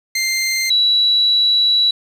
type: tone pair in turn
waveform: 20% pulse / sine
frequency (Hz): 2093 / 3924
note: C7 / B7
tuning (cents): 0 / -12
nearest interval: major seventh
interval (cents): 1088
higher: second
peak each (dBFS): -11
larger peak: neither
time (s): 0.15-0.7 / 0.7-1.91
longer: second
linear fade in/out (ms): 5
effects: resampled to 32000 Hz + 7-bit